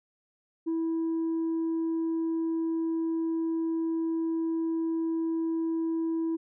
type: tone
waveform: sine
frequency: 327.4 Hz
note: E4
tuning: 12 cents flat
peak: -24 dBFS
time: 0.66-6.37 s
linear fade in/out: 20 ms
effects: tanh soft clip ceiling -25 dBFS